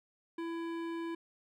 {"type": "tone with hard clipping", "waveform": "sine", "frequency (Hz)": 333.5, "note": "E4", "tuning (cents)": 20, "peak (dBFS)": -38, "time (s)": [0.38, 1.15], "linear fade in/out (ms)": 5, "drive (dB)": 15, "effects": []}